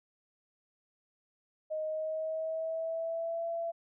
sine tone with pitch glide, 623 to 671.6 Hz, D#5 to E5, +2 to +32 cents, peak -32 dBFS, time 1.7-3.72 s, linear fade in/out 20 ms, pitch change +130 cents, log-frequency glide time 1.85-3.48 s, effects none

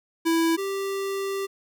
square tone pair in turn, 329.6 / 392 Hz, E4 / G4, 0 / 0 cents, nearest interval minor third, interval 300 cents, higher second, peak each -20 / -27 dBFS, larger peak first, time 0.25-0.57 / 0.57-1.47 s, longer second, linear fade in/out 20 ms, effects none

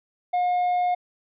triangle tone, 717 Hz, F5, 45 cents sharp, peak -18 dBFS, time 0.33-0.95 s, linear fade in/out 10 ms, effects resampled to 8000 Hz

